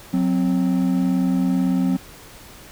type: tone pair together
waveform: triangle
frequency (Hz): 183.6 / 261.6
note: F#3 / C4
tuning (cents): -13 / 0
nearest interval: tritone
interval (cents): 613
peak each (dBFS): -17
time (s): 0.13-1.97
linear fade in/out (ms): 10
effects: tanh soft clip ceiling -8 dBFS + pink hiss -43 dBFS RMS until 2.71 s